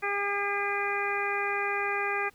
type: harmonic tone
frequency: 403.7 Hz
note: G#4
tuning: 49 cents flat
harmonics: 1 / 2 / 3 / 4 / 5 / 6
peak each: -34 / -34 / -34 / -34 / -34 / -34 dBFS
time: 0.02-2.3 s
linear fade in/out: 20 ms
effects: pink hiss -61 dBFS RMS until 2.34 s